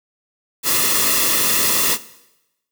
white noise with comb filter, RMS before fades -17 dBFS, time 0.63-1.98 s, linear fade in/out 50 ms, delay 1.3 ms, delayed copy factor -0.7, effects noise-tail reverb RT60 0.9 s tail -17 dB re dry

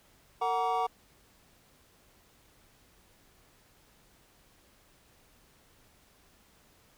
triangle tone cluster, 457.3 / 743 / 940 / 1150 Hz, A#4 / F#5 / A#5 / D6, -33 / +7 / +14 / -37 cents, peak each -34 / -28 / -31 / -32 dBFS, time 0.41-0.87 s, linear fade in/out 10 ms, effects pink hiss -63 dBFS RMS until 6.97 s

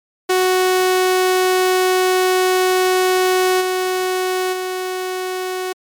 sawtooth tone with level steps, 370 Hz, F#4, in tune, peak -9 / -13 / -17 dBFS, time 0.29-5.73 s, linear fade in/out 10 ms, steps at 3.6 / 4.52 s, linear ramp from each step 20 ms, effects MP3 96 kbps

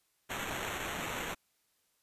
white noise with sample-and-hold, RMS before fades -38 dBFS, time 0.29-1.35 s, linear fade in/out 20 ms, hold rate 4900 Hz, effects white hiss -75 dBFS RMS until 2.02 s + resampled to 32000 Hz

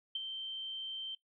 sine tone with ADSR envelope, 3122 Hz, G7, 8 cents flat, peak -31 dBFS, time 0.15-1.15 s, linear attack 5 ms, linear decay 22 ms, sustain -7 dB, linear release 4 ms, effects noise-tail reverb RT60 0.1 s tail -17 dB re dry

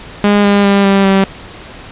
sawtooth tone with pitch steps, 204.9 / 202.1 / 199.3 / 196.55 / 193.85 Hz, G#3 / G#3 / G3 / G3 / G3, -23 / -47 / +29 / +5 / -19 cents, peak -3 dBFS, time 0.24-1.24 s, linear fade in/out 0 ms, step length 200 ms, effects pink hiss -32 dBFS RMS until 1.91 s + resampled to 8000 Hz

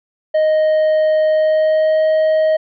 triangle tone with pitch glide, 622.3 to 628.1 Hz, D#5 to D#5, 0 to +16 cents, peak -9 dBFS, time 0.34-2.57 s, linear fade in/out 10 ms, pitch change +16 cents, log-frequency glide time 1.28-2.05 s, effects resampled to 11025 Hz

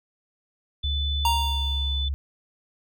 sine tone, 3500 Hz, A7, 10 cents flat, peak -28 dBFS, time 0.83-2.09 s, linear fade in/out 10 ms
sine tone with pitch glide, 72.6 to 69.72 Hz, D2 to C#2, -19 to +11 cents, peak -24 dBFS, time 0.84-2.14 s, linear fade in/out 0 ms, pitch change -70 cents, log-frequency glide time 1.4-1.53 s
square tone with exponential decay, 932.3 Hz, A#5, in tune, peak -19 dBFS, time 1.25-2.04 s, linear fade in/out 2 ms, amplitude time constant 170 ms
effects none

